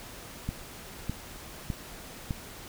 click train, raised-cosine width 5 ms, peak -18 dBFS, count 4, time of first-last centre 0.49-2.308 s, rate 1.65 Hz, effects pink hiss -45 dBFS RMS until 2.68 s

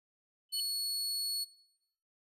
sine tone with exponential growth, 3027 Hz, F#7, 39 cents sharp, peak -34 dBFS, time 0.49-0.6 s, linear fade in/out 2 ms, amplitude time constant 22 ms
sawtooth tone, 4384 Hz, C#8, 20 cents flat, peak -30 dBFS, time 0.52-1.45 s, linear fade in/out 20 ms
effects noise-tail reverb RT60 0.8 s tail -19 dB re dry + resampled to 32000 Hz

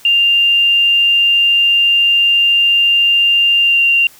sine tone with pitch glide, 2794 to 2773 Hz, F7 to F7, 0 to -13 cents, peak -8 dBFS, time 0.05-4.07 s, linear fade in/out 2 ms, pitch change -13 cents, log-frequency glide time 3.6-3.82 s, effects white hiss -43 dBFS RMS until 4.19 s

